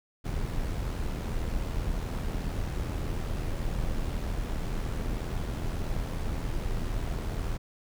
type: noise with amplitude modulation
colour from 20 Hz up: brown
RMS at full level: -29 dBFS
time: 0.24-7.58 s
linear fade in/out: 20 ms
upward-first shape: sine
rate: 81.8 Hz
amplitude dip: 45%
effects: none